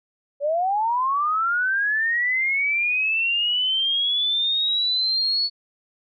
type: linear sweep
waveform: sine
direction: up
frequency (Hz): 554.4 to 4435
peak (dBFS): -19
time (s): 0.4-5.5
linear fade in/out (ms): 50
effects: none